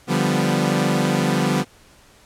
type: chord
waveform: sawtooth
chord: G dominant seventh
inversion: second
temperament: equal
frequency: 146.83 / 174.61 / 196 / 246.9 Hz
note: D3 / F3 / G3 / B3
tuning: 0 / 0 / 0 / 0 cents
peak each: -19 dBFS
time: 0.07-1.65 s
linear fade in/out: 50 ms
effects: pink hiss -51 dBFS RMS until 2.25 s + low-pass 11000 Hz 12 dB/octave